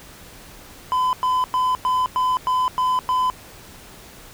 triangle tone bursts, 1012 Hz, B5, 42 cents sharp, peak -15 dBFS, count 8, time 0.92-3.3 s, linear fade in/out 0 ms, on 210 ms, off 100 ms, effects pink hiss -43 dBFS RMS until 4.33 s

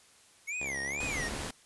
square tone with vibrato, 2157 Hz, C#7, 48 cents flat, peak -34 dBFS, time 0.47-1.29 s, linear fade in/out 20 ms, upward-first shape sine, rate 2.2 Hz, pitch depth 260 cents each way
5% pulse tone with pitch glide, 68.7 to 72.07 Hz, C#2 to D2, -15 to -32 cents, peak -30 dBFS, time 0.6-1.47 s, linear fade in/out 5 ms, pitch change +83 cents, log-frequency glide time 0.89-0.95 s
pink noise, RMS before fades -38 dBFS, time 1-1.51 s, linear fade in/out 5 ms
effects white hiss -60 dBFS RMS until 1.65 s + resampled to 24000 Hz

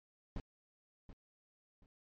brown noise with echo, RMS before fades -39 dBFS, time 0.36-0.4 s, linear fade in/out 2 ms, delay 730 ms, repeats 2, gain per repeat -12 dB, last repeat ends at 1.86 s, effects low-pass 4000 Hz 12 dB/octave + MP3 48 kbps

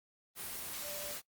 sine tone in noise, 587 Hz, D5, 1 cent flat, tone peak -45 dBFS, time 0.81-1.16 s, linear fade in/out 50 ms, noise white, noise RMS -42 dBFS, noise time 0.35-1.22 s, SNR -6 dB, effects noise-tail reverb RT60 0.1 s tail -20 dB re dry + Opus 32 kbps

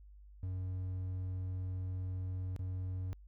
triangle tone with dropouts, 92.5 Hz, F#2, in tune, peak -34 dBFS, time 0.43-3.13 s, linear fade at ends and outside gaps 0 ms, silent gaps 2.563-2.592 s, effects added 50 Hz sine -53 dBFS peak until 3.27 s

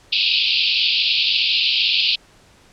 pink band-pass noise, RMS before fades -18 dBFS, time 0.12-2.16 s, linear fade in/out 10 ms, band 2500 to 4800 Hz, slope 96 dB/octave, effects pink hiss -51 dBFS RMS until 2.72 s + low-pass 8000 Hz 12 dB/octave

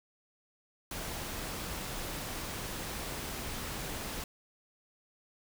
pink noise, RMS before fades -39 dBFS, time 0.91-4.24 s, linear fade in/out 2 ms, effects none

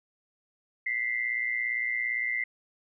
sine tone pair together, 1975.5 / 2093 Hz, B6 / C7, 0 / 0 cents, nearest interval minor second, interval 100 cents, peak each -31 / -29 dBFS, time 0.86-2.44 s, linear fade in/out 5 ms, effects none

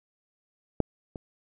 clicks, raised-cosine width 2 ms, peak -9 / -24 dBFS, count 2, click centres 0.803 / 1.158 s, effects none

